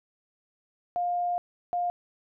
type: tone bursts at uneven times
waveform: sine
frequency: 706 Hz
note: F5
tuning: 19 cents sharp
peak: -25 dBFS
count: 2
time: 0.96-1.38 / 1.73-1.9 s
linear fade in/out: 0 ms
effects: none